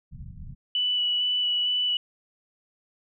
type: low-pass noise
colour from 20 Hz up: pink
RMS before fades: -40 dBFS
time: 0.11-0.55 s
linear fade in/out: 20 ms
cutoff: 190 Hz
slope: 48 dB/octave
type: tone with vibrato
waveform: sine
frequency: 2960 Hz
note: F#7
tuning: in tune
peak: -22 dBFS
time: 0.75-1.97 s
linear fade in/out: 2 ms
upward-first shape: square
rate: 2.2 Hz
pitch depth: 9 cents each way
effects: none